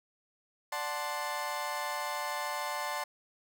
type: chord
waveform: 30% pulse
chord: D dominant seventh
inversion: none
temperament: equal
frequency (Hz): 587.3 / 740 / 880 / 1046.5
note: D5 / F#5 / A5 / C6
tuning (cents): 0 / 0 / 0 / 0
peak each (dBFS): -38 / -39 / -35 / -35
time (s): 0.72-3.04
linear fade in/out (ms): 5
effects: none